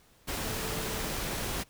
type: tone in noise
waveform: sine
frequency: 440 Hz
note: A4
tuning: in tune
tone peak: -42 dBFS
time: 0.44-1.12 s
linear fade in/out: 20 ms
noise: pink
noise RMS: -34 dBFS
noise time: 0.27-1.64 s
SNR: -11 dB
effects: pink hiss -62 dBFS RMS until 1.69 s